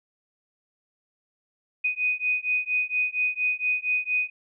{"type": "beating tone pair", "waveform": "sine", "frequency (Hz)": [2490, 2494.3], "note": ["D#7", "D#7"], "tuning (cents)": [1, 4], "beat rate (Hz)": 4.3, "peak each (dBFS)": -26, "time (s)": [1.84, 4.3], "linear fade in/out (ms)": 10, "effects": []}